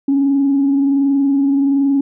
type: tone with frequency modulation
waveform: sine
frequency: 277.2 Hz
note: C#4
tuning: in tune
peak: -10 dBFS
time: 0.08-2.01 s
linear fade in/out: 5 ms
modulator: 21.3 Hz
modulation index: 0.26
effects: tanh soft clip ceiling -7 dBFS